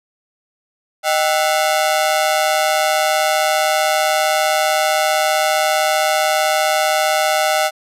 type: ring-modulated tone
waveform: sawtooth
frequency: 698.5 Hz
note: F5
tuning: in tune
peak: -7 dBFS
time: 1.03-7.71 s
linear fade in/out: 50 ms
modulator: 77.7 Hz
effects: resampled to 32000 Hz